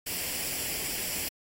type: noise with comb filter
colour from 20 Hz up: white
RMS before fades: -33 dBFS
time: 0.06-1.29 s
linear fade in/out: 10 ms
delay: 0.39 ms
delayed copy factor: +0.6
effects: AAC 48 kbps